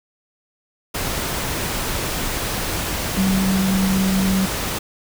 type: tone in noise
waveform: sine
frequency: 190.8 Hz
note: G3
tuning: 47 cents flat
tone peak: -16 dBFS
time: 3.17-4.46 s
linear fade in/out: 10 ms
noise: pink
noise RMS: -24 dBFS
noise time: 0.94-4.79 s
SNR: +5 dB
effects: none